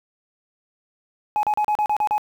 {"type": "tone bursts", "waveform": "sine", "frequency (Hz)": 843, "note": "G#5", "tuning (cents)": 26, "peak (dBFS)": -15, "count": 8, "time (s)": [1.36, 2.18], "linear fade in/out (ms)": 0, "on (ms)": 71, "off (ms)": 36, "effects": ["tanh soft clip ceiling -16 dBFS", "8-bit"]}